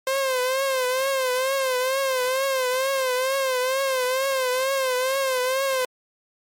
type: tone with vibrato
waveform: sawtooth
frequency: 523.3 Hz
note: C5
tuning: in tune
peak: -17 dBFS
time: 0.07-5.85 s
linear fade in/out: 2 ms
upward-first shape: triangle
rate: 2.2 Hz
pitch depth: 88 cents each way
effects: MP3 64 kbps